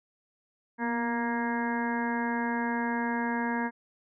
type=harmonic tone with a mistuned harmonic; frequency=234.6 Hz; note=A#3; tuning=11 cents sharp; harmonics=1 / 2 / 3 / 4 / 5 / 6 / 7 / 8 / 9; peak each=-30 / -38 / -40 / -33 / -46 / -47 / -35 / -43 / -43 dBFS; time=0.78-3.71 s; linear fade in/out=50 ms; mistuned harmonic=1; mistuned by=+31 cents; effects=none